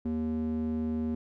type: tone with band-pass filter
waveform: square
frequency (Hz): 78.7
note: D#2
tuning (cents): +20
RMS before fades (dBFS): -31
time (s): 0.05-1.15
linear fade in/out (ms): 5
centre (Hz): 260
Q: 3.2
effects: none